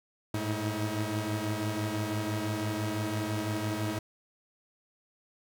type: tone cluster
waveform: sawtooth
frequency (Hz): 104.3 / 110.3 / 319.1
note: G#2 / A2 / D#4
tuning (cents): +8 / +5 / +44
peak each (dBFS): -31 / -31 / -30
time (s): 0.34-3.99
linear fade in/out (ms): 5
effects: none